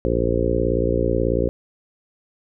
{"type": "harmonic tone with a mistuned harmonic", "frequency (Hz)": 58.27, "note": "A#1", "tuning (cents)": 0, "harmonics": [1, 2, 3, 4, 5, 6, 7, 8, 9], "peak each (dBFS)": [-24, -27, -29, -30, -27, -26, -25, -26, -25], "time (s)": [0.05, 1.49], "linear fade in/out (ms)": 0, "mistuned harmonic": 1, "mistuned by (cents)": 21, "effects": []}